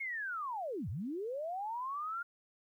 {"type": "linear two-way sweep", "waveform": "sine", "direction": "down then up", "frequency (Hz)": [2199, 77.78, 1421], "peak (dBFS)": -36, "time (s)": [0, 2.23], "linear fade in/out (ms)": 10, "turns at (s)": 0.89, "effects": ["12-bit"]}